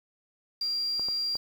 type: tone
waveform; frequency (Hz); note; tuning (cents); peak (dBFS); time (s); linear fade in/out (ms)
sine; 4759; D8; +22; -27; 0.61-1.37; 5
type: clicks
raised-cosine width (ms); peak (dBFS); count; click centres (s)
1; -28; 3; 0.996 / 1.086 / 1.354
effects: 8-bit